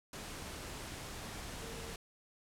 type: tone in noise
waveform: sine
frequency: 455.6 Hz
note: A#4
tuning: 40 cents flat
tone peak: -50 dBFS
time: 1.62-1.92 s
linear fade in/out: 2 ms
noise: pink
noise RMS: -45 dBFS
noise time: 0.13-1.96 s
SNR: -8 dB
effects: low-pass 11000 Hz 12 dB/octave